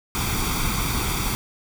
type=noise with comb filter; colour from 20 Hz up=pink; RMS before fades=-24 dBFS; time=0.15-1.35 s; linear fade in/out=0 ms; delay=0.86 ms; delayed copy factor=+0.7; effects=none